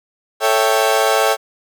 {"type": "chord", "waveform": "30% pulse", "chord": "A dominant seventh", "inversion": "none", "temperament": "equal", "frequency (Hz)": [440, 554.4, 659.3, 784], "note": ["A4", "C#5", "E5", "G5"], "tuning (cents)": [0, 0, 0, 0], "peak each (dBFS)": -16, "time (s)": [0.4, 1.37], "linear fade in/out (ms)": 50, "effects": []}